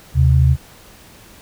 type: tone pair together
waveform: sine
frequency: 77.24 / 130.81 Hz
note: D#2 / C3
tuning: -12 / 0 cents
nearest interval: major sixth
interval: 912 cents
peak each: -12 dBFS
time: 0.14-0.57 s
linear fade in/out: 50 ms
effects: pink hiss -44 dBFS RMS until 1.41 s